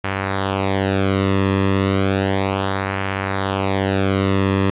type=tone with flanger; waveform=sawtooth; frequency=97 Hz; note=G2; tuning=18 cents flat; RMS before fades=-19 dBFS; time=0.04-4.7 s; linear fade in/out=0 ms; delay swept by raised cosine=0.25 to 1.35 ms; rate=0.33 Hz; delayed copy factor=-0.7; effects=resampled to 8000 Hz + 8-bit